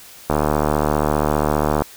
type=click train; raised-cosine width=1 ms; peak=-3 dBFS; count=115; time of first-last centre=0.3-1.82 s; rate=75 Hz; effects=white hiss -42 dBFS RMS until 1.96 s